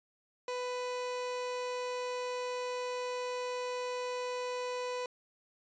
30% pulse tone, 497.2 Hz, B4, 12 cents sharp, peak -32 dBFS, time 0.48-5.06 s, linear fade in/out 2 ms, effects resampled to 16000 Hz

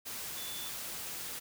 sine tone in noise, 3481 Hz, A7, 19 cents flat, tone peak -44 dBFS, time 0.36-0.7 s, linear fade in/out 20 ms, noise white, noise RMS -41 dBFS, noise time 0.05-1.4 s, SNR -6 dB, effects none

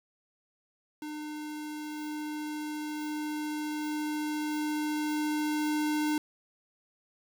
square tone with level ramp, 302.4 Hz, D#4, 49 cents flat, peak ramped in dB -38 to -27 dBFS, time 1.02-6.18 s, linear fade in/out 2 ms, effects 9-bit

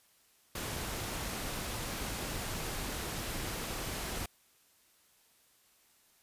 pink noise, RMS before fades -38 dBFS, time 0.55-4.26 s, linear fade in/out 5 ms, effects white hiss -67 dBFS RMS until 6.22 s + resampled to 32000 Hz

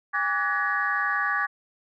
sine tone cluster, 813 / 1152 / 1484 / 1683 / 1889 Hz, G#5 / D6 / F#6 / G#6 / A#6, -37 / -34 / +5 / +23 / +22 cents, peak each -33 / -27 / -32 / -26 / -31 dBFS, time 0.13-1.47 s, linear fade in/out 20 ms, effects tanh soft clip ceiling -11 dBFS

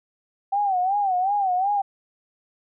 sine tone with vibrato, 771 Hz, G5, 29 cents flat, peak -19 dBFS, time 0.52-1.82 s, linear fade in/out 10 ms, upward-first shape sine, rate 2.7 Hz, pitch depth 120 cents each way, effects none

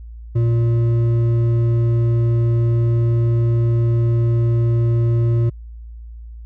sine tone with hard clipping, 116.6 Hz, A#2, 1 cent sharp, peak -15 dBFS, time 0.35-5.5 s, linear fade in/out 10 ms, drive 7 dB, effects added 57 Hz sine -32 dBFS peak until 6.45 s

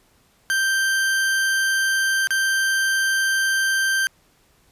40% pulse tone with dropouts, 1568 Hz, G6, in tune, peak -17 dBFS, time 0.5-4.07 s, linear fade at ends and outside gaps 0 ms, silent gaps 2.272-2.306 s, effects pink hiss -59 dBFS RMS until 4.71 s + resampled to 32000 Hz

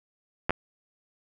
clicks, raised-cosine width 0.5 ms, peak -9 dBFS, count 2, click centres 0.495 / 0.506 s, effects none

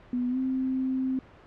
sine tone with pitch glide, 246.9 to 261.1 Hz, B3 to C4, 0 to -3 cents, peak -25 dBFS, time 0.13-1.19 s, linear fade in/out 2 ms, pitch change +97 cents, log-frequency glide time 0.29-0.38 s, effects pink hiss -52 dBFS RMS until 1.46 s + low-pass 2000 Hz 12 dB/octave

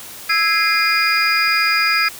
sine tone cluster, 1312 / 1651 / 2082 / 2440 / 4910 Hz, E6 / G#6 / C7 / D#7 / D#8, -9 / -11 / -9 / -34 / -24 cents, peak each -20 dBFS, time 0.29-2.09 s, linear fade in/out 10 ms, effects white hiss -35 dBFS RMS until 2.19 s

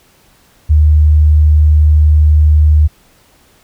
sine tone, 76 Hz, D#2, 40 cents flat, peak -4 dBFS, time 0.69-2.88 s, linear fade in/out 20 ms, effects pink hiss -49 dBFS RMS until 3.63 s

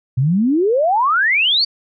sine exponential sweep, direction up, 120.5 to 4700 Hz, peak -12 dBFS, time 0.17-1.65 s, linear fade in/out 10 ms, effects none

